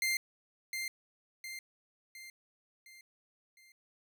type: tone with echo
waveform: sawtooth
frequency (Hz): 2097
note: C7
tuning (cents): +3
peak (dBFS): -26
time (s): 0.02-0.17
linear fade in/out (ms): 2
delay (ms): 710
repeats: 5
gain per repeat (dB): -6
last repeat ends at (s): 3.72
effects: none